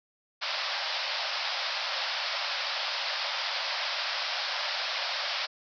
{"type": "band-pass noise", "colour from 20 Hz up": "white", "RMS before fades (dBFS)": -32, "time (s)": [0.41, 5.47], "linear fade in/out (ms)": 20, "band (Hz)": [540, 5300], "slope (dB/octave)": 96, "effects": []}